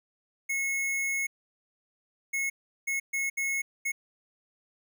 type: tone bursts at uneven times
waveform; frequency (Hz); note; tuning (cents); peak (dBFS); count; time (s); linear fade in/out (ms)
square; 2180; C#7; -29; -28; 6; 0.49-1.27 / 2.33-2.5 / 2.87-3 / 3.13-3.3 / 3.37-3.62 / 3.85-3.92; 10
effects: none